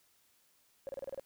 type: tone bursts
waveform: sine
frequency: 545 Hz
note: C#5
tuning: 29 cents flat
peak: -36 dBFS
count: 7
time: 0.87-1.196 s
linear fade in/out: 0 ms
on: 20 ms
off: 31 ms
effects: tanh soft clip ceiling -32 dBFS + white hiss -70 dBFS RMS until 1.25 s